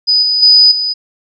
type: tone with level steps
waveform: sine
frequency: 4978 Hz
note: D#8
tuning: in tune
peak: -7 / -10 / -3 / -13 dBFS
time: 0.07-0.94 s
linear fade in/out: 20 ms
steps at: 0.22 / 0.42 / 0.71 s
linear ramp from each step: 10 ms
effects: none